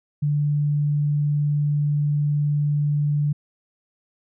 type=tone; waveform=sine; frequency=146.83 Hz; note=D3; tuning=in tune; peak=-18 dBFS; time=0.22-3.33 s; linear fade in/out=10 ms; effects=none